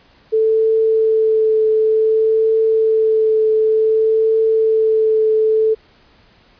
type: tone with vibrato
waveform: sine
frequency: 440 Hz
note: A4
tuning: in tune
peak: -11 dBFS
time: 0.32-5.75 s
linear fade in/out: 20 ms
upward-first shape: triangle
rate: 0.55 Hz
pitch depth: 15 cents each way
effects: pink hiss -51 dBFS RMS until 6.59 s + resampled to 11025 Hz